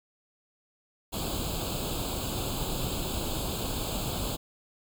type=noise with comb filter; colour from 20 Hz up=pink; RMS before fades=-32 dBFS; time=1.12-4.37 s; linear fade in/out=20 ms; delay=0.26 ms; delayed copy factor=+0.95; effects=none